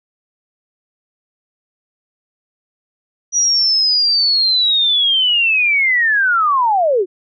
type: linear sweep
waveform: sine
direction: down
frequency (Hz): 5850 to 341.2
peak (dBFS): -11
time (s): 3.32-7.06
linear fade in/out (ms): 50
effects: none